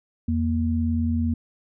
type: tone pair together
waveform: sine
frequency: 84.3 / 234.8 Hz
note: E2 / A#3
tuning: +39 / +13 cents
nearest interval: octave + tritone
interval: 1774 cents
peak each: -23 dBFS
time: 0.28-1.34 s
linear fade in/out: 5 ms
effects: none